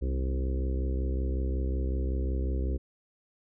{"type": "harmonic tone with a mistuned harmonic", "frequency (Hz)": 65.41, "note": "C2", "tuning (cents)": 0, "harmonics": [1, 2, 3, 4, 5, 6, 7, 8], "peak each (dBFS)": [-27, -40, -43, -41, -41, -41, -46, -46], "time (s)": [0.01, 2.78], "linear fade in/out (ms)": 20, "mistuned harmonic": 3, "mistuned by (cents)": 37, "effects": []}